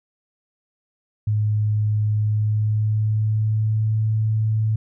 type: tone with pitch glide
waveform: sine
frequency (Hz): 106.2 to 109.25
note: G#2 to A2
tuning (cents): +39 to -12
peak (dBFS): -17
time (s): 1.27-4.76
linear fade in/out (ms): 5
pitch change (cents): +49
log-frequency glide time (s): 2.09-4.01
effects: none